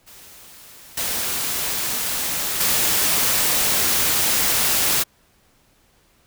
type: noise with level steps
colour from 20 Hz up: white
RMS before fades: -44 / -24 / -19 dBFS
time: 0.06-5.04 s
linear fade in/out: 20 ms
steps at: 0.97 / 2.6 s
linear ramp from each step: 5 ms
effects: pink hiss -59 dBFS RMS until 6.26 s